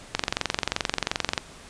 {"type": "click train", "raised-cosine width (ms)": 0.2, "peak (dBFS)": -5, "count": 29, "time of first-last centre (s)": [0.15, 1.378], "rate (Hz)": 22.8, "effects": ["pink hiss -46 dBFS RMS until 1.69 s", "resampled to 22050 Hz"]}